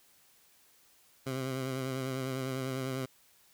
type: tone with vibrato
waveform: 15% pulse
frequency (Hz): 131.4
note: C3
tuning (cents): +8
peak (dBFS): -27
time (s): 1.26-3.06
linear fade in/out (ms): 10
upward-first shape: triangle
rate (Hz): 10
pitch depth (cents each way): 43
effects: white hiss -64 dBFS RMS until 3.53 s